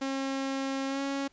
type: tone with pitch glide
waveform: sawtooth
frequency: 270 to 276 Hz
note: C#4 to C#4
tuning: -45 to -7 cents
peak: -26 dBFS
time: 0.01-1.28 s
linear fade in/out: 10 ms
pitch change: +38 cents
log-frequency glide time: 0.87-1.01 s
effects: pink hiss -65 dBFS RMS until 1.32 s + resampled to 16000 Hz